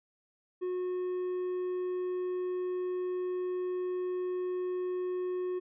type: tone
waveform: triangle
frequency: 363.8 Hz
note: F#4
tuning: 29 cents flat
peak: -29 dBFS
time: 0.61-5.6 s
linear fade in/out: 20 ms
effects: resampled to 8000 Hz